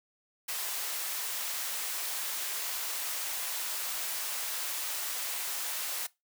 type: high-pass noise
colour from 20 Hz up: white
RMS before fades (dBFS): -35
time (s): 0.48-6.07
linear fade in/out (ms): 10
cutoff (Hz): 630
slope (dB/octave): 12
effects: noise-tail reverb RT60 0.2 s tail -20 dB re dry